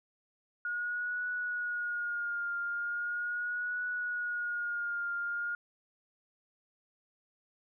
sine tone with vibrato, 1436 Hz, F6, 48 cents sharp, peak -32 dBFS, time 0.65-5.55 s, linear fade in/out 2 ms, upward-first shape triangle, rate 0.39 Hz, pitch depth 44 cents each way, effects none

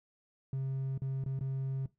triangle tone with dropouts, 134 Hz, C3, 42 cents sharp, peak -29 dBFS, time 0.53-1.86 s, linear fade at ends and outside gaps 2 ms, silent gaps 0.977-1.019 / 1.239-1.261 / 1.391-1.409 s, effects noise-tail reverb RT60 0.2 s tail -20 dB re dry + tanh soft clip ceiling -27 dBFS

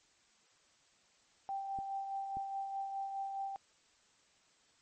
sine tone with tremolo, 784 Hz, G5, in tune, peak -35 dBFS, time 1.49-3.56 s, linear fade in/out 0 ms, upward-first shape sine, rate 4.8 Hz, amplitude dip 40%
clicks, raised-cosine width 3 ms, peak -36 dBFS, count 2, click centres 1.788 / 2.37 s
effects white hiss -69 dBFS RMS until 4.81 s + MP3 32 kbps

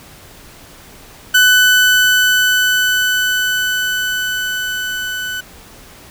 30% pulse tone with level ramp, 1500 Hz, F#6, 23 cents sharp, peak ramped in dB -4 to -18 dBFS, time 1.34-5.41 s, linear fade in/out 10 ms, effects pink hiss -40 dBFS RMS until 6.1 s

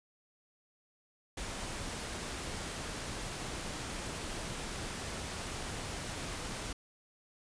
pink noise, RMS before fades -40 dBFS, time 1.37-6.73 s, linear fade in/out 5 ms, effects resampled to 22050 Hz

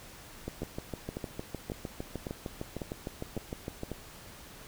two click trains, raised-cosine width 2 ms, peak -22 / -22 dBFS, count 7 / 23, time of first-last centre 0.62-3.917 / 0.48-3.834 s, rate 1.82 / 6.56 Hz, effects pink hiss -50 dBFS RMS until 4.67 s

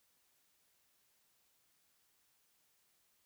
silence, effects white hiss -75 dBFS RMS until 3.25 s

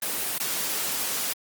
white noise with dropouts, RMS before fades -28 dBFS, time 0.02-1.33 s, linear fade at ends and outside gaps 5 ms, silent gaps 0.383-0.399 s, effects high-pass 150 Hz 12 dB/octave + Opus 24 kbps

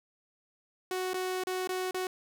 sawtooth tone with dropouts, 370 Hz, F#4, in tune, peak -27 dBFS, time 0.91-2.07 s, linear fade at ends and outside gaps 2 ms, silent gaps 1.134-1.142 / 1.437-1.47 / 1.674-1.691 / 1.91-1.944 s, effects none

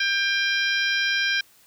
harmonic tone with a mistuned harmonic, 795 Hz, G5, 24 cents sharp, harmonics 2 / 3 / 4 / 5 / 6 / 7, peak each -23 / -27 / -29 / -31 / -33 / -34 dBFS, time 0-1.41 s, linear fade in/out 5 ms, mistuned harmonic 6, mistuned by +72 cents, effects white hiss -56 dBFS RMS until 1.66 s

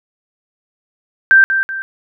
sine tone with echo, 1568 Hz, G6, in tune, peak -4 dBFS, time 1.31-1.44 s, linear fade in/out 0 ms, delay 190 ms, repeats 2, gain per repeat -8 dB, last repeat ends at 1.82 s, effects none

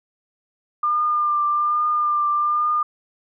sine tone with vibrato, 1199 Hz, D6, 36 cents sharp, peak -17 dBFS, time 0.83-2.83 s, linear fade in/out 5 ms, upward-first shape triangle, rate 1.2 Hz, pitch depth 26 cents each way, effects none

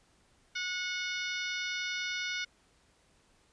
harmonic tone with a mistuned harmonic, 730 Hz, F#5, 24 cents flat, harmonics 2 / 3 / 4 / 5 / 6 / 7 / 8, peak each -38 / -37 / -43 / -41 / -46 / -44 / -47 dBFS, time 0.55-2.45 s, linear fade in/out 10 ms, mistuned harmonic 5, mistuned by -21 cents, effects pink hiss -67 dBFS RMS until 3.52 s + resampled to 22050 Hz

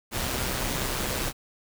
pink noise with amplitude modulation, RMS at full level -27 dBFS, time 0.11-1.33 s, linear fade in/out 50 ms, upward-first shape sine, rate 130 Hz, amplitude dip 45%, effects none

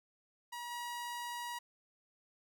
sawtooth tone with level steps, 959 Hz, A#5, 49 cents sharp, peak -38 / -36 dBFS, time 0.52-1.59 s, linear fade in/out 10 ms, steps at 0.7 s, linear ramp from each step 20 ms, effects none

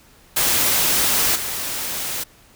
white noise with level steps, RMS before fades -18 / -26 dBFS, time 0.36-2.24 s, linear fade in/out 10 ms, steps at 1.35 s, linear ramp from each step 10 ms, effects pink hiss -51 dBFS RMS until 2.55 s

